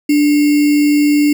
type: tone with sample-and-hold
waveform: sine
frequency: 293.7 Hz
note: D4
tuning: in tune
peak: -8 dBFS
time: 0.09-1.33 s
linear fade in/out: 5 ms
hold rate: 2450 Hz
effects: none